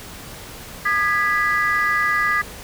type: chord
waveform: sine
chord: G# minor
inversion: second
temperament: equal with one note detuned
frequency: 1216.1 / 1661.2 / 1975.5 Hz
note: D#6 / G#6 / B6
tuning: -40 / 0 / 0 cents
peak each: -20 dBFS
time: 0.85-2.42 s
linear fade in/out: 10 ms
effects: tanh soft clip ceiling -10 dBFS + pink hiss -37 dBFS RMS until 2.63 s